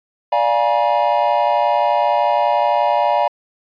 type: chord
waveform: triangle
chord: Bb dominant seventh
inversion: first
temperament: equal with one note detuned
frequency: 587.3 / 698.5 / 830.6 / 955.8 Hz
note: D5 / F5 / Ab5 / Bb5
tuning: 0 / 0 / 0 / +43 cents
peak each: -17 dBFS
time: 0.32-3.28 s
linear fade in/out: 5 ms
effects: resampled to 11025 Hz